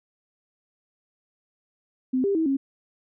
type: tone with pitch steps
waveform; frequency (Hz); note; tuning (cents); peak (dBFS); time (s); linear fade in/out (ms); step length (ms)
sine; 257.8 / 397.9 / 322 / 272.5; C4 / G4 / E4 / C#4; -26 / +26 / -41 / -29; -20; 2.13-2.57; 10; 110
effects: none